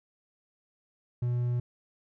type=tone; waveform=triangle; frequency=121.8 Hz; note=B2; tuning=24 cents flat; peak=-24 dBFS; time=1.22-1.6 s; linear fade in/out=5 ms; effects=none